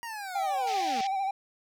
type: linear sweep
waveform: 25% pulse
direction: down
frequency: 951 to 210 Hz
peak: -32 dBFS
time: 0.03-1.01 s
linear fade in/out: 0 ms
type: tone with vibrato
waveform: triangle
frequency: 778 Hz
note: G5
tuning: 13 cents flat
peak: -25 dBFS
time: 0.35-1.31 s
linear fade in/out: 5 ms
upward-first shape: sine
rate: 13 Hz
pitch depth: 46 cents each way
type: band-pass noise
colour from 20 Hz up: pink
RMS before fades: -40 dBFS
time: 0.67-1.07 s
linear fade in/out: 2 ms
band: 1900 to 6200 Hz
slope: 48 dB/octave
effects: none